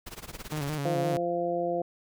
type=noise with tremolo; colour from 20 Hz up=pink; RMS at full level=-39 dBFS; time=0.06-0.76 s; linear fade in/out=10 ms; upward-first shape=sine; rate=18 Hz; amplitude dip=90%
type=tone with vibrato; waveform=sawtooth; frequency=146.83 Hz; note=D3; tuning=in tune; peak=-26 dBFS; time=0.52-1.17 s; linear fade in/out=2 ms; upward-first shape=square; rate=5.8 Hz; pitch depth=71 cents each way
type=harmonic tone; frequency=173 Hz; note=F3; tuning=16 cents flat; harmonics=1 / 2 / 3 / 4; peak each=-38 / -32 / -30 / -31 dBFS; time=0.85-1.82 s; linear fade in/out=5 ms
effects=none